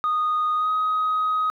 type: tone with pitch glide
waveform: sine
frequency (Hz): 1236 to 1258.3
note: D#6 to D#6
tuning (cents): -12 to +19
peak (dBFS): -18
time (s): 0.04-1.5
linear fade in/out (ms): 0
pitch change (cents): +31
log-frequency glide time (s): 0.56-0.7
effects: tanh soft clip ceiling -17 dBFS + 10-bit